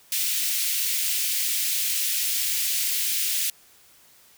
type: high-pass noise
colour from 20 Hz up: white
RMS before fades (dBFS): -25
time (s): 0.12-3.5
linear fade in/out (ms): 2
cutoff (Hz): 2200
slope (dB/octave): 24
effects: white hiss -55 dBFS RMS until 4.37 s